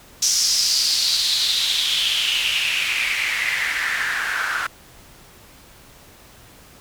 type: noise with band-pass filter sweep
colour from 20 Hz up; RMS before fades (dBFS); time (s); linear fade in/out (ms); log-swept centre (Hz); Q
white; -21; 0.22-4.67; 5; 5800 to 1400; 4.9
effects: pink hiss -47 dBFS RMS until 6.8 s